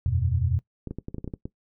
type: chord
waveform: sine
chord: E suspended second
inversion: none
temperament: just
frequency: 82.41 / 92.71 / 123.61 Hz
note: E2 / F#2 / B2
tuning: 0 / +4 / +2 cents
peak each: -26 dBFS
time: 0.06-0.59 s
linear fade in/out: 0 ms
type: clicks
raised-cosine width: 3 ms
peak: -20 dBFS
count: 10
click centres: 0.873 / 0.91 / 0.986 / 1.084 / 1.145 / 1.183 / 1.244 / 1.277 / 1.338 / 1.455 s
effects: noise-tail reverb RT60 0.1 s tail -19 dB re dry